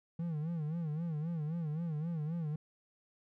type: tone with vibrato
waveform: triangle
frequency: 160 Hz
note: D#3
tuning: 49 cents sharp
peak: -32 dBFS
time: 0.19-2.56 s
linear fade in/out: 5 ms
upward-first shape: sine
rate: 3.8 Hz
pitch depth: 130 cents each way
effects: none